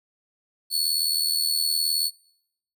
sawtooth tone with amplitude modulation, 4414 Hz, C#8, 8 cents flat, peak -16 dBFS, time 0.7-2.11 s, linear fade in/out 50 ms, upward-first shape sine, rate 79.1 Hz, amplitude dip 65%, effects noise-tail reverb RT60 0.8 s tail -24 dB re dry

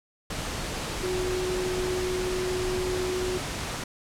sine tone in noise, 367.1 Hz, F#4, 14 cents flat, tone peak -27 dBFS, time 1.03-3.38 s, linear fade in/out 5 ms, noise pink, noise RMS -32 dBFS, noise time 0.3-3.84 s, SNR +2 dB, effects low-pass 9000 Hz 12 dB/octave

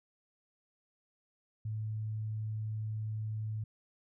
sine tone, 108.5 Hz, A2, 24 cents flat, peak -34 dBFS, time 1.65-3.64 s, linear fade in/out 5 ms, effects none

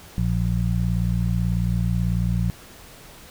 harmonic tone, 58.27 Hz, A#1, in tune, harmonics 1 / 2 / 3, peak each -24 / -23 / -24 dBFS, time 0.18-2.5 s, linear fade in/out 0 ms, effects pink hiss -45 dBFS RMS until 3.3 s

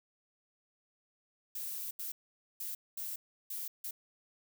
violet noise bursts at uneven times, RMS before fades -40 dBFS, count 6, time 1.55-1.91 / 1.99-2.12 / 2.6-2.75 / 2.97-3.16 / 3.5-3.68 / 3.84-3.91 s, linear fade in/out 5 ms, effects none

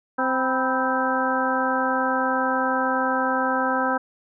harmonic tone with a mistuned harmonic, 260.4 Hz, C4, 8 cents flat, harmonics 1 / 2 / 3 / 4 / 5 / 6, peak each -27 / -27 / -27 / -27 / -27 / -27 dBFS, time 0.18-3.98 s, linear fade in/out 10 ms, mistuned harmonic 4, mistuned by -89 cents, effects none

